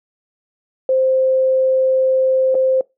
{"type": "tone with dropouts", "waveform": "sine", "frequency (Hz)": 523, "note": "C5", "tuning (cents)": -1, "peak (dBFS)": -12, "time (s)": [0.89, 2.81], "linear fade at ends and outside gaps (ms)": 2, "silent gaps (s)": [2.545, 2.551], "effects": ["noise-tail reverb RT60 0.2 s tail -22 dB re dry"]}